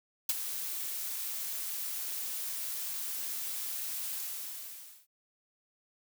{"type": "noise with ADSR envelope", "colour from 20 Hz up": "blue", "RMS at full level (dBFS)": -26, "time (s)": [0.29, 5.07], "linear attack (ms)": 5, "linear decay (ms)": 28, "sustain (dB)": -11, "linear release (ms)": 940, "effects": []}